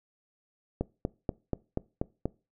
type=click train; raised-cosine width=2 ms; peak=-15 dBFS; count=7; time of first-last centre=0.81-2.256 s; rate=4.15 Hz; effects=noise-tail reverb RT60 0.3 s tail -22 dB re dry